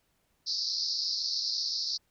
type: band-pass noise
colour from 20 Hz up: white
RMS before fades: -32 dBFS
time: 0.46-1.98 s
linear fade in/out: 20 ms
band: 4200 to 5400 Hz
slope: 96 dB/octave
effects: pink hiss -73 dBFS RMS until 2.1 s